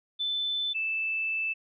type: tone pair in turn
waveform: sine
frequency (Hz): 3520 / 2637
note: A7 / E7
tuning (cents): 0 / 0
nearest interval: perfect fourth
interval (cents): 500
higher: first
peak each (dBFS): -27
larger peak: neither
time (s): 0.19-0.74 / 0.74-1.54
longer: second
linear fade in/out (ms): 20
effects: none